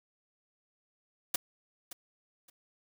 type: noise with echo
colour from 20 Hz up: white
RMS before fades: -29 dBFS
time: 1.34-1.36 s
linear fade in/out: 5 ms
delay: 570 ms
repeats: 2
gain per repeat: -14 dB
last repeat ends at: 2.5 s
effects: none